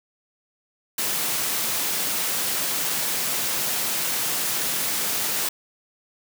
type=high-pass noise; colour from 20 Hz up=white; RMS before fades=-25 dBFS; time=0.98-5.49 s; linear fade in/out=5 ms; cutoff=110 Hz; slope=48 dB/octave; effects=none